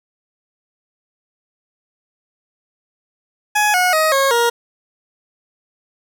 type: tone with pitch steps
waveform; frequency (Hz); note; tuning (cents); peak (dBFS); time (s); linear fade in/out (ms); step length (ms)
20% pulse; 840 / 727.1 / 629.3 / 544.7 / 471.4; G#5 / F#5 / D#5 / C#5 / A#4; +19 / -30 / +19 / -30 / +19; -8; 3.55-4.5; 10; 190
effects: none